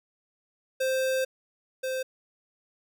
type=tone pair in turn; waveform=square; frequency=523.3 / 520.5 Hz; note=C5 / C5; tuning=0 / -9 cents; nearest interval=unison; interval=9 cents; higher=first; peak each=-25 / -29 dBFS; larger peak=first; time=0.8-1.25 / 1.83-2.03 s; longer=first; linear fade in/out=10 ms; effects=none